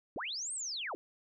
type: linear two-way sweep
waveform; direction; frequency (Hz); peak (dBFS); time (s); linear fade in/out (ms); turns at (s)
sine; up then down; 170 to 8680 to 270.2; -36; 0.16-0.95; 0; 0.53
effects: none